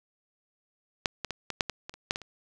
clicks, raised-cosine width 0.2 ms, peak -7 / -15 / -16 / -15 / -6 / -15 / -21 / -28 / -8 / -17 / -28 dBFS, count 11, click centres 1.058 / 1.247 / 1.307 / 1.503 / 1.608 / 1.697 / 1.895 / 1.94 / 2.109 / 2.159 / 2.217 s, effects none

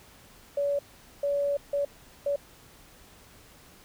sine tone bursts at uneven times, 569 Hz, C#5, 45 cents sharp, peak -24 dBFS, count 4, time 0.57-0.79 / 1.23-1.57 / 1.73-1.85 / 2.26-2.36 s, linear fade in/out 5 ms, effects pink hiss -54 dBFS RMS until 3.84 s

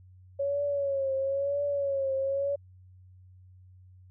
sine tone with vibrato, 554.4 Hz, C#5, in tune, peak -26 dBFS, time 0.39-2.56 s, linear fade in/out 10 ms, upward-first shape triangle, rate 1 Hz, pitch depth 68 cents each way, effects added 92 Hz sine -51 dBFS peak until 4.1 s

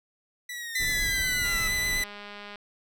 sawtooth linear sweep, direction down, 1975.5 to 1291 Hz, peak -31 dBFS, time 0.49-1.68 s, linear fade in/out 5 ms
sawtooth tone with vibrato, 2000 Hz, B6, 21 cents sharp, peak -22 dBFS, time 0.75-2.04 s, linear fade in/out 5 ms, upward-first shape triangle, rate 8.3 Hz, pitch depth 18 cents each way
brown noise, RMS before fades -36 dBFS, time 0.79-2.04 s, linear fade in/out 20 ms
click train, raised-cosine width 0.3 ms, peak -26 dBFS, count 228, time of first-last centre 1.45-2.557 s, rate 205 Hz
effects none

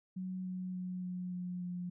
sine tone with pitch steps, 185.4 / 183.91 / 182.43 / 180.96 / 179.5 / 178.05 Hz, F#3 / F#3 / F#3 / F#3 / F3 / F3, +4 / -10 / -24 / -38 / +48 / +34 cents, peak -37 dBFS, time 0.16-1.9 s, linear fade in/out 10 ms, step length 290 ms, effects none

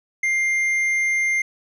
sine tone with tanh clipping, 2100 Hz, C7, 6 cents sharp, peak -19 dBFS, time 0.23-1.42 s, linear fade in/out 5 ms, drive 6 dB, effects none

